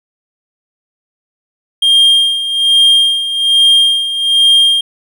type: tone with tremolo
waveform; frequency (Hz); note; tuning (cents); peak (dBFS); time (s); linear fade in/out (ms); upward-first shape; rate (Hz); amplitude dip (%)
triangle; 3211; G7; +41; -3; 1.82-4.81; 5; sine; 1.2; 70
effects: none